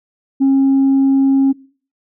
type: tone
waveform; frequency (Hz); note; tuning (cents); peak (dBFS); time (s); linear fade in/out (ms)
sine; 271; C#4; -39; -7; 0.4-1.53; 20
effects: noise-tail reverb RT60 0.4 s tail -20 dB re dry + tanh soft clip ceiling -7 dBFS